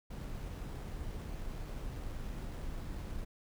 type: noise with sample-and-hold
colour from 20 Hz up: brown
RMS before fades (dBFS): -41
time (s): 0.1-3.25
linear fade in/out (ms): 10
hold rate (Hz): 8820
effects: none